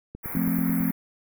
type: click train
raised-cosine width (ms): 3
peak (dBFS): -24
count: 7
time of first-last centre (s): 0.15-0.804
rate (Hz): 9.17
type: band-stop noise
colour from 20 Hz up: white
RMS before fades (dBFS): -34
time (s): 0.23-0.92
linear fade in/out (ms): 20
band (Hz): 2300 to 11000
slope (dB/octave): 96
type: chord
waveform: sine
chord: F major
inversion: none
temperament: equal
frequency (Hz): 174.61 / 220 / 261.6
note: F3 / A3 / C4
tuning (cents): 0 / 0 / 0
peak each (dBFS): -26 / -27 / -26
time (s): 0.35-0.91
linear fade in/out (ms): 2
effects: none